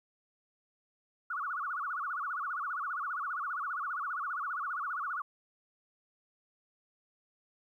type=tone with vibrato; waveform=sine; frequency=1279 Hz; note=D#6; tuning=47 cents sharp; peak=-33 dBFS; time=1.3-5.22 s; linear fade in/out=5 ms; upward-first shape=sine; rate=15 Hz; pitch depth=250 cents each way; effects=12-bit